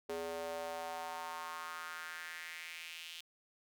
square tone with high-pass filter sweep, 83 Hz, E2, 12 cents sharp, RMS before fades -44 dBFS, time 0.09-3.21 s, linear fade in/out 5 ms, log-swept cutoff 430 to 3100 Hz, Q 3.2, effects none

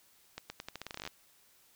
accelerating click train, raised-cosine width 0.2 ms, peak -23 dBFS, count 16, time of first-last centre 0.38-1.075 s, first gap 120 ms, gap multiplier 0.84, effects white hiss -65 dBFS RMS until 1.75 s

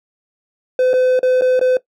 triangle tone with dropouts, 509 Hz, C5, 48 cents flat, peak -9 dBFS, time 0.79-1.77 s, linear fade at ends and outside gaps 2 ms, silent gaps 0.933-0.938 / 1.192-1.23 / 1.411-1.419 / 1.594-1.612 s, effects noise-tail reverb RT60 0.1 s tail -17 dB re dry

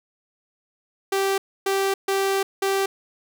sawtooth tone bursts at uneven times, 390.1 Hz, G4, 8 cents flat, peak -16 dBFS, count 4, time 1.12-1.38 / 1.66-1.94 / 2.08-2.43 / 2.62-2.86 s, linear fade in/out 5 ms, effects none

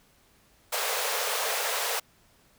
pink high-pass noise, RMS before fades -29 dBFS, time 0.72-2 s, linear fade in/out 10 ms, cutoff 430 Hz, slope 96 dB/octave, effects pink hiss -62 dBFS RMS until 2.58 s

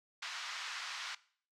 pink band-pass noise, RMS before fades -43 dBFS, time 0.22-1.15 s, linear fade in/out 5 ms, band 1100 to 5800 Hz, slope 24 dB/octave, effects noise-tail reverb RT60 0.5 s tail -19 dB re dry

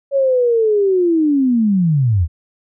sine linear sweep, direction down, 560 to 74.4 Hz, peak -11 dBFS, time 0.11-2.28 s, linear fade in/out 50 ms, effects none

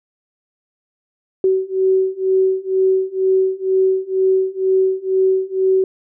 sine beating tone pair, 377.8 / 379.9 Hz, F#4 / F#4, +36 / +46 cents, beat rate 2.1 Hz, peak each -17 / -16 dBFS, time 1.44-5.84 s, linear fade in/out 2 ms, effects none

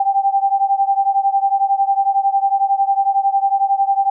sine beating tone pair, 784 / 795 Hz, G5 / G5, 0 / +24 cents, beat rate 11 Hz, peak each -15 / -17 dBFS, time 0-4.1 s, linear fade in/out 5 ms, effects none

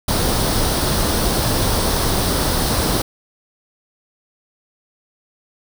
pink noise with comb filter, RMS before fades -18 dBFS, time 0.08-3.02 s, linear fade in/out 5 ms, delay 0.21 ms, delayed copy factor +0.5, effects none

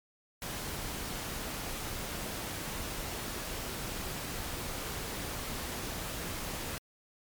pink noise, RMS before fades -38 dBFS, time 0.42-6.78 s, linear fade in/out 0 ms, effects MP3 96 kbps

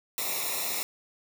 white noise with comb filter, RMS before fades -31 dBFS, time 0.18-0.83 s, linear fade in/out 0 ms, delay 0.64 ms, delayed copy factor -0.9, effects none

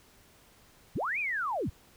sine linear two-way sweep, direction up then down, 31 to 2545 to 31 Hz, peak -29 dBFS, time 0.95-1.7 s, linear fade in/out 10 ms, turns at 1.19 s, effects pink hiss -60 dBFS RMS until 1.96 s

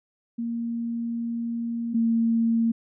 sine tone pair in turn, 233 / 229 Hz, A#3 / A#3, -1 / -31 cents, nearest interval unison, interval 30 cents, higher first, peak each -26 / -19 dBFS, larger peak second, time 0.38-1.94 / 1.94-2.72 s, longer first, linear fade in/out 10 ms, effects none

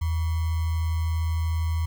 sine tone with sample-and-hold, 81.4 Hz, E2, 21 cents flat, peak -22 dBFS, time 0.01-1.86 s, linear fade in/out 10 ms, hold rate 1050 Hz, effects none

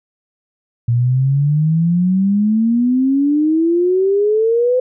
sine exponential sweep, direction up, 116.54 to 511 Hz, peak -11 dBFS, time 0.88-4.8 s, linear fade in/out 5 ms, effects none

